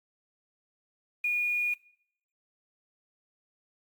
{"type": "tone with quantisation", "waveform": "sine", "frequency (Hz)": 2443, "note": "D#7", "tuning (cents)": -32, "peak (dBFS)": -25, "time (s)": [1.24, 1.74], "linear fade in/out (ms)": 5, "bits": 8, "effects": ["noise-tail reverb RT60 0.7 s tail -22 dB re dry", "AAC 64 kbps"]}